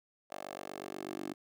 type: tone with high-pass filter sweep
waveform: 10% pulse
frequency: 48.22 Hz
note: G1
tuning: 28 cents flat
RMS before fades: -43 dBFS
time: 0.3-1.34 s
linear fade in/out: 20 ms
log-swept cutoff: 590 to 310 Hz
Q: 3
effects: none